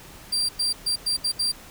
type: tone bursts at uneven times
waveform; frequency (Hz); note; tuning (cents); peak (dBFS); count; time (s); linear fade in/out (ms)
35% pulse; 4718; D8; +7; -20; 6; 0.32-0.49 / 0.59-0.73 / 0.86-0.96 / 1.06-1.17 / 1.24-1.32 / 1.39-1.52; 10
effects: pink hiss -45 dBFS RMS until 1.7 s